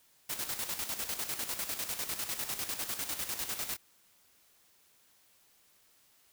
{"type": "noise with tremolo", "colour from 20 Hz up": "white", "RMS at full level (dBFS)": -35, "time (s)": [0.29, 3.77], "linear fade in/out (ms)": 10, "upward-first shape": "square", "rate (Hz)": 10, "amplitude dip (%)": 60, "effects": ["white hiss -66 dBFS RMS until 6.32 s"]}